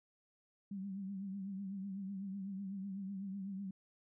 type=tone with vibrato; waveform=sine; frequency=195 Hz; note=G3; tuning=9 cents flat; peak=-40 dBFS; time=0.71-3.71 s; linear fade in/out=5 ms; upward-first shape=triangle; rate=8 Hz; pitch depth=78 cents each way; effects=none